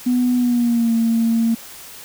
sine tone with pitch glide, 247.8 to 228.5 Hz, B3 to A#3, +6 to -34 cents, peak -13 dBFS, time 0.06-1.55 s, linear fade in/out 10 ms, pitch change -140 cents, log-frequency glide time 0.36-0.93 s, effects tanh soft clip ceiling -9 dBFS + white hiss -38 dBFS RMS until 2.04 s

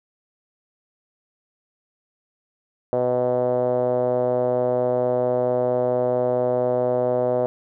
5% pulse tone with low-pass filter, 124.4 Hz, B2, 13 cents sharp, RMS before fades -21 dBFS, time 2.93-7.46 s, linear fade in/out 0 ms, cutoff 570 Hz, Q 5.5, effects none

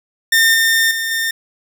sawtooth tone with level steps, 1813 Hz, A#6, 49 cents flat, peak -6 / -8 / -15 / -13 dBFS, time 0.32-1.31 s, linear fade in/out 5 ms, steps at 0.54 / 0.91 / 1.11 s, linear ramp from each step 2 ms, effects none

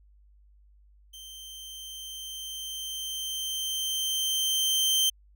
sawtooth tone with level ramp, 3125 Hz, G7, 6 cents flat, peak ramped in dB -40 to -18 dBFS, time 1.13-5.1 s, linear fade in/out 10 ms, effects added 50 Hz sine -55 dBFS peak until 5.35 s

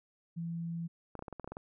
sine tone, 167.9 Hz, E3, 32 cents sharp, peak -35 dBFS, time 0.36-0.88 s, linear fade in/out 20 ms
clicks, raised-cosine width 1 ms, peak -28 dBFS, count 10, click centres 1.153 / 1.192 / 1.224 / 1.282 / 1.327 / 1.397 / 1.444 / 1.476 / 1.52 / 1.569 s
effects none

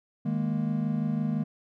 triangle chord, D# suspended fourth, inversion none, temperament just, 155.56 / 207.4 / 233.3 Hz, D#3 / G#3 / A#3, 0 / -2 / +2 cents, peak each -28 dBFS, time 0.25-1.44 s, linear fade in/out 10 ms, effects none

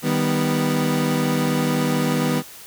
30% pulse chord, Eb augmented, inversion none, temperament equal, 155.56 / 196 / 246.9 Hz, Eb3 / G3 / B3, 0 / 0 / 0 cents, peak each -20 / -23 / -19 dBFS, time 0.02-2.43 s, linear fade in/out 50 ms, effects white hiss -41 dBFS RMS until 2.66 s

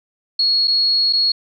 sine tone with dropouts, 4325 Hz, C#8, 43 cents flat, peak -13 dBFS, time 0.39-1.32 s, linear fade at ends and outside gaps 5 ms, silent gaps 0.674-0.678 / 1.127-1.132 s, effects none

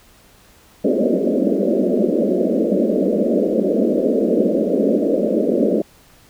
pink band-pass noise, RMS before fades -17 dBFS, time 0.84-5.82 s, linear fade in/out 5 ms, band 190 to 620 Hz, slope 96 dB/octave, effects pink hiss -50 dBFS RMS until 6.29 s

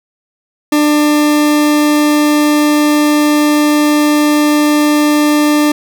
40% pulse tone, 297.9 Hz, D4, 25 cents sharp, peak -7 dBFS, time 0.72-5.72 s, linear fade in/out 5 ms, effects none

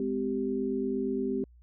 sine tone cluster, 207.9 / 256.5 / 390.5 Hz, G#3 / C4 / G4, +2 / -34 / -7 cents, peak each -35 / -31 / -31 dBFS, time 0-1.44 s, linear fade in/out 2 ms, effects added 60 Hz sine -53 dBFS peak until 1.62 s

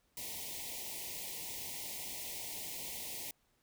white band-stop noise, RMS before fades -43 dBFS, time 0.17-3.31 s, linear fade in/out 2 ms, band 1000 to 1900 Hz, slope 96 dB/octave, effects pink hiss -75 dBFS RMS until 3.62 s

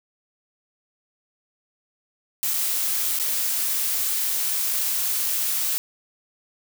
blue noise with dropouts, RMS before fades -24 dBFS, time 2.43-5.78 s, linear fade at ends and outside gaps 0 ms, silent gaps 2.536-2.54 / 3.189-3.198 s, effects none

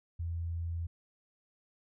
sine tone, 84.2 Hz, E2, 37 cents sharp, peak -33 dBFS, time 0.19-0.87 s, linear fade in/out 10 ms, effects none

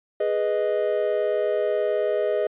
triangle chord, G# minor, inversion none, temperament equal, 415.3 / 493.9 / 622.3 Hz, G#4 / B4 / D#5, 0 / 0 / 0 cents, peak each -23 / -25 / -22 dBFS, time 0.2-2.47 s, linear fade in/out 5 ms, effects resampled to 8000 Hz

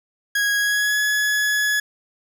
40% pulse tone with pitch glide, 1652 to 1693.5 Hz, G#6 to G#6, -10 to +33 cents, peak -17 dBFS, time 0.35-1.8 s, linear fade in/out 5 ms, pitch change +43 cents, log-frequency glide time 0.57-1 s, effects none

